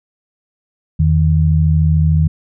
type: tone pair together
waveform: sine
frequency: 82.9 / 156.49 Hz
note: E2 / D#3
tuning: +10 / +10 cents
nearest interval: major seventh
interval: 1100 cents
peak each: -12 dBFS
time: 0.99-2.28 s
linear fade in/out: 10 ms
effects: none